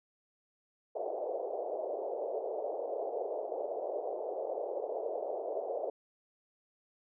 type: band-pass noise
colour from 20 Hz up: white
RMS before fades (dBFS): -37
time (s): 0.95-5.9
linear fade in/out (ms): 5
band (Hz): 400 to 690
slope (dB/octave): 48
effects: none